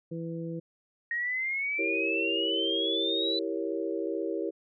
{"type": "harmonic tone", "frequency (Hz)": 165.9, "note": "E3", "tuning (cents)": 11, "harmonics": [1, 2, 3], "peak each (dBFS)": [-35, -38, -40], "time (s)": [0.11, 0.6], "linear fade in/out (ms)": 10}
{"type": "exponential sweep", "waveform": "sine", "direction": "up", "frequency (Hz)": [1864.7, 4013], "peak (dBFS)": -28, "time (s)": [1.11, 3.39], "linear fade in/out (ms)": 2}
{"type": "chord", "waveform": "sine", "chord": "E diminished seventh", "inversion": "none", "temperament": "equal", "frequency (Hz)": [329.6, 392, 466.2, 554.4], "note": ["E4", "G4", "Bb4", "Db5"], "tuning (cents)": [0, 0, 0, 0], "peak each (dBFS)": [-33, -34, -35, -37], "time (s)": [1.78, 4.51], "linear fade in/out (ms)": 20}
{"effects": []}